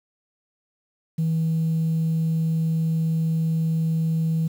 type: tone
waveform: sine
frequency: 161.6 Hz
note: E3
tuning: 34 cents flat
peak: -18 dBFS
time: 1.18-4.48 s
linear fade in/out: 10 ms
effects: tanh soft clip ceiling -17 dBFS + 8-bit